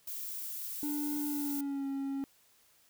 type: noise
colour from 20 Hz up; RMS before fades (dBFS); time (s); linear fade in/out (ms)
violet; -40; 0.07-1.61; 5
type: tone with pitch glide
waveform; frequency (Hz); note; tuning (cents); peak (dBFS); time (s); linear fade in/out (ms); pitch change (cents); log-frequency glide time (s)
triangle; 293.7 to 274; D4 to C#4; 0 to -20; -31; 0.83-2.24; 0; -120; 1.25-1.87
effects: white hiss -66 dBFS RMS until 2.89 s